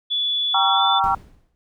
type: tone with pitch glide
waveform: sine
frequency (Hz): 3437 to 3499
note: A7 to A7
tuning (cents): -41 to -10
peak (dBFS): -19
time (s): 0.1-1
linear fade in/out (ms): 20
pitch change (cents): +31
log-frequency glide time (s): 0.72-0.83
type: chord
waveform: sine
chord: G diminished seventh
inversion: none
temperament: just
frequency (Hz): 784 / 940.8 / 1128.9 / 1354.7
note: G5 / Bb5 / Db6 / Fb6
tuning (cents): 0 / +16 / +31 / +47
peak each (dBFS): -20 / -22 / -24 / -22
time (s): 0.54-1.15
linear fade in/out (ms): 5
type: noise with exponential decay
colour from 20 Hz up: brown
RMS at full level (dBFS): -29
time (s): 1.04-1.55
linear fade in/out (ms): 0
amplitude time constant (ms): 110
effects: none